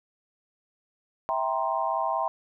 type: chord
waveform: sine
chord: C dominant seventh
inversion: first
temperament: just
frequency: 654.1 / 784.9 / 941.9 / 1046.5 Hz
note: E5 / G5 / Bb5 / C6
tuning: -14 / +2 / +18 / 0 cents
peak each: -30 dBFS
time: 1.29-2.28 s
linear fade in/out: 0 ms
effects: none